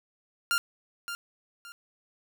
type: tone with echo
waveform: sawtooth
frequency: 1396.9 Hz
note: F6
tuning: in tune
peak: -20 dBFS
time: 0.51-0.58 s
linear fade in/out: 0 ms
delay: 570 ms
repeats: 2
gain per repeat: -10 dB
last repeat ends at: 1.72 s
effects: none